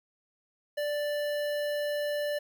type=tone with notch filter; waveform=square; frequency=587.3 Hz; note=D5; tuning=in tune; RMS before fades=-31 dBFS; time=0.77-2.39 s; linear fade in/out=10 ms; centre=7300 Hz; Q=1; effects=10-bit